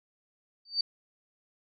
sine tone with exponential growth, 4602 Hz, D8, 36 cents flat, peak -21 dBFS, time 0.65-0.81 s, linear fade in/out 5 ms, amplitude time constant 34 ms, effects none

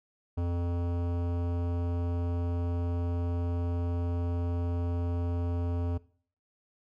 sine tone with hard clipping, 86.6 Hz, F2, 14 cents flat, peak -30 dBFS, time 0.37-5.98 s, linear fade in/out 10 ms, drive 17 dB, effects noise-tail reverb RT60 0.5 s tail -20 dB re dry

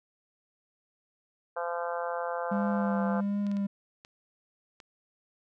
harmonic tone, 171.7 Hz, F3, 29 cents flat, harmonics 3 / 4 / 5 / 6 / 7 / 8 / 9, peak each -34 / -36 / -38 / -40 / -41 / -42 / -43 dBFS, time 1.56-3.21 s, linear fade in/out 10 ms
triangle tone with vibrato, 200.4 Hz, G3, 38 cents sharp, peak -25 dBFS, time 2.51-3.67 s, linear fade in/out 10 ms, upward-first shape triangle, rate 1.4 Hz, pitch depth 31 cents each way
clicks, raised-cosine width 0.2 ms, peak -31 dBFS, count 5, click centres 3.467 / 3.515 / 3.569 / 4.049 / 4.802 s
effects none

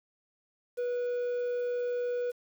triangle tone, 488.4 Hz, B4, 19 cents flat, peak -27 dBFS, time 0.77-2.32 s, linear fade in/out 20 ms, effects 9-bit

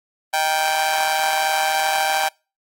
sawtooth tone with amplitude modulation, 784 Hz, G5, in tune, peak -10 dBFS, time 0.33-2.29 s, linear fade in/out 10 ms, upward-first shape sine, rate 158 Hz, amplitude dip 85%, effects noise-tail reverb RT60 0.3 s tail -26 dB re dry + AAC 64 kbps

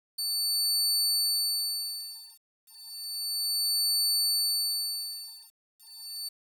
sawtooth tone with tremolo, 4500 Hz, C#8, 25 cents sharp, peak -21 dBFS, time 0.18-6.29 s, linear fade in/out 10 ms, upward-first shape sine, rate 0.32 Hz, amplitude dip 100%, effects 9-bit

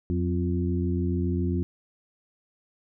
harmonic tone with a mistuned harmonic, 87.31 Hz, F2, in tune, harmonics 1 / 2 / 3 / 4, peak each -26 / -29 / -31 / -32 dBFS, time 0.1-1.63 s, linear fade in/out 0 ms, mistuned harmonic 2, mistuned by +69 cents, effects none

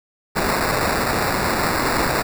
white noise with sample-and-hold, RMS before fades -20 dBFS, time 0.35-2.23 s, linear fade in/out 20 ms, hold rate 3150 Hz, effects none

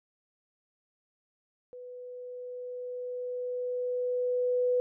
sine tone with level ramp, 496.1 Hz, B4, 8 cents sharp, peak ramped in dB -42 to -23 dBFS, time 1.73-4.8 s, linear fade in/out 0 ms, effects none

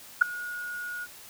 sine tone with ADSR envelope, 1446 Hz, F#6, 40 cents flat, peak -10 dBFS, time 0.21-1.07 s, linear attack 11 ms, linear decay 3 ms, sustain -23 dB, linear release 37 ms, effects white hiss -48 dBFS RMS until 1.29 s

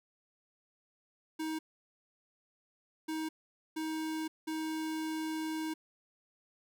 square tone bursts at uneven times, 315.8 Hz, D#4, 26 cents sharp, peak -35 dBFS, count 4, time 1.39-1.59 / 3.08-3.29 / 3.76-4.28 / 4.47-5.74 s, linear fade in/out 10 ms, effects none

